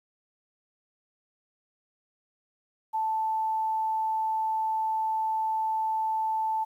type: tone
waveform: sine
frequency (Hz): 880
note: A5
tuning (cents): 0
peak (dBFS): -25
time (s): 2.93-6.65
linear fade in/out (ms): 20
effects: 10-bit